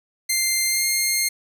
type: tone with pitch glide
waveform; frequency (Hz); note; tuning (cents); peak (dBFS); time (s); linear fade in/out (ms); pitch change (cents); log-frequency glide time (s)
10% pulse; 2093 to 2122; C7 to C7; 0 to +24; -10; 0.29-1.29; 10; +24; 0.66-0.85
effects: none